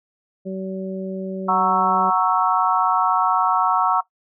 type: harmonic tone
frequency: 190 Hz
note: F#3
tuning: 46 cents sharp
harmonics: 1 / 2 / 3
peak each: -27 / -30 / -32 dBFS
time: 0.45-2.11 s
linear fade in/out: 20 ms
type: chord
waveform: sine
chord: F# dominant seventh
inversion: none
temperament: equal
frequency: 740 / 932.3 / 1108.7 / 1318.5 Hz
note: F#5 / A#5 / C#6 / E6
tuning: 0 / 0 / 0 / 0 cents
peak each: -21 dBFS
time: 1.48-4.01 s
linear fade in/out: 10 ms
effects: noise-tail reverb RT60 0.1 s tail -17 dB re dry